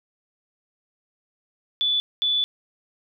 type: tone pair in turn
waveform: sine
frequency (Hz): 3468 / 3468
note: A7 / A7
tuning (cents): -26 / -26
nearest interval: unison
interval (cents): 0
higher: neither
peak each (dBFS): -19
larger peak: neither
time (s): 1.81-2 / 2.22-2.44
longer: second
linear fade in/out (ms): 0
effects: none